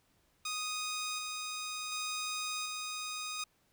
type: tone with tremolo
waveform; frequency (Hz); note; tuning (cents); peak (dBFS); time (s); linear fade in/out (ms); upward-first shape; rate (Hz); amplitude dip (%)
10% pulse; 1244.5; D#6; 0; -27; 0.45-3.44; 5; square; 0.68; 25
effects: pink hiss -72 dBFS RMS until 3.72 s